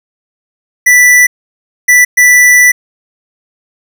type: tone bursts at uneven times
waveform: square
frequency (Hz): 1974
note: B6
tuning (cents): -1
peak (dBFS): -3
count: 3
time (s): 0.86-1.27 / 1.88-2.05 / 2.17-2.72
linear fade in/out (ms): 10
effects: none